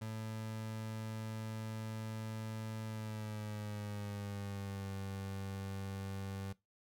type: tone with pitch glide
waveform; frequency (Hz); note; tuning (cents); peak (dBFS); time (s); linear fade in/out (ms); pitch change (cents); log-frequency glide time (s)
30% pulse; 110 to 97.43; A2 to G2; 0 to -10; -38; 0.01-6.53; 10; -210; 2.85-4.93
effects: noise-tail reverb RT60 0.2 s tail -20 dB re dry